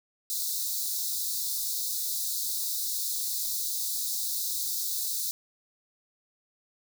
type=high-pass noise; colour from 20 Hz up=white; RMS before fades=-31 dBFS; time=0.3-5.31 s; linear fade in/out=0 ms; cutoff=3700 Hz; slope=96 dB/octave; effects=none